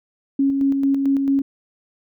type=tone with tremolo; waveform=sine; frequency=274.9 Hz; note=C#4; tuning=14 cents flat; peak=-14 dBFS; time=0.39-1.42 s; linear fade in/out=5 ms; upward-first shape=square; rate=4.5 Hz; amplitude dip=35%; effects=none